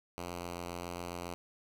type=tone with vibrato; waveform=5% pulse; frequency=87.3 Hz; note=F2; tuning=in tune; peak=-28 dBFS; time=0.18-1.34 s; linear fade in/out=0 ms; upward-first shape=triangle; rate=1.6 Hz; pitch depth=9 cents each way; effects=none